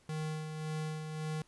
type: tone with tremolo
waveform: square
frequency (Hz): 155.56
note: D#3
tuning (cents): 0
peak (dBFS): -35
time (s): 0.09-1.42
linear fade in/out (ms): 2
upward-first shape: sine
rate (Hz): 1.8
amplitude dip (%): 45
effects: pink hiss -67 dBFS RMS until 1.47 s + resampled to 24000 Hz